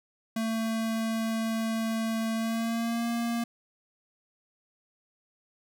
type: tone with pitch glide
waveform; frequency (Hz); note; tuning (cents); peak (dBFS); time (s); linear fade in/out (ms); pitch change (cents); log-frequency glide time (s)
square; 224.2 to 233.9; A3 to A#3; +33 to +6; -28; 0.36-3.44; 5; +73; 2.35-3.08
effects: none